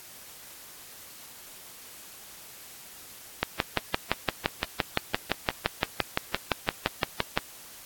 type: click train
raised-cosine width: 0.3 ms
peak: -6 dBFS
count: 24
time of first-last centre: 3.43-7.375 s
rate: 5.83 Hz
effects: white hiss -47 dBFS RMS until 7.85 s + AAC 64 kbps